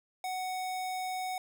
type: tone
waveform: square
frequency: 743 Hz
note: F#5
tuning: 7 cents sharp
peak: -34 dBFS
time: 0.24-1.38 s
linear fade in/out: 2 ms
effects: none